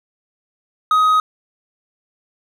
sine tone with hard clipping, 1258 Hz, D#6, 19 cents sharp, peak -12 dBFS, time 0.91-1.2 s, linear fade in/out 2 ms, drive 3 dB, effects none

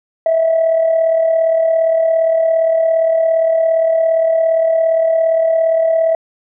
sine tone with amplitude modulation, 653 Hz, E5, 17 cents flat, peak -7 dBFS, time 0.26-6.15 s, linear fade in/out 2 ms, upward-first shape sine, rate 37.4 Hz, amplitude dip 50%, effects tanh soft clip ceiling -6 dBFS

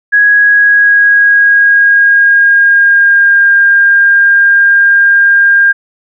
sine tone with pitch glide, 1661.2 to 1606.5 Hz, G#6 to G6, 0 to +42 cents, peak -3 dBFS, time 0.12-5.73 s, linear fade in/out 20 ms, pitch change -58 cents, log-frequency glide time 0.31-3.5 s, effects none

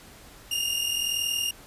sawtooth tone pair together, 2802 / 2843 Hz, F7 / F7, +5 / +30 cents, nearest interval unison, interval 25 cents, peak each -25 dBFS, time 0.51-1.51 s, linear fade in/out 5 ms, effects pink hiss -49 dBFS RMS until 1.66 s + resampled to 32000 Hz

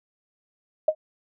sine tone with exponential decay, 622.3 Hz, D#5, in tune, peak -12 dBFS, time 0.88-0.95 s, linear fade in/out 5 ms, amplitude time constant 15 ms, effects none

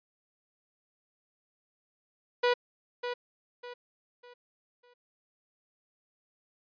sawtooth tone with echo, 488.5 Hz, B4, 19 cents flat, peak -19 dBFS, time 2.43-2.54 s, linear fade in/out 10 ms, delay 600 ms, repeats 4, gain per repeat -9 dB, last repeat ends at 4.94 s, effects resampled to 11025 Hz

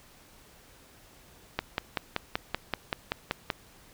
click train, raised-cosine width 0.3 ms, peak -11 dBFS, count 11, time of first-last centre 1.59-3.502 s, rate 5.23 Hz, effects pink hiss -56 dBFS RMS until 3.93 s

